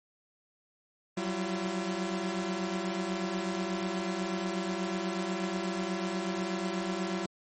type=tone cluster; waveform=sawtooth; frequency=182.3 / 190.5 / 339.2 Hz; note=F#3 / G3 / E4; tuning=-25 / -49 / +50 cents; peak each=-35 / -30 / -31 dBFS; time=1.17-7.26 s; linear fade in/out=5 ms; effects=MP3 32 kbps